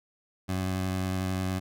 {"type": "tone with vibrato", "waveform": "20% pulse", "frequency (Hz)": 93.5, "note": "F#2", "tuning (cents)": 19, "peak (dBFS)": -23, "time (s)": [0.48, 1.6], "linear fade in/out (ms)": 20, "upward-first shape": "sine", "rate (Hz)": 11, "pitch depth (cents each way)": 14, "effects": []}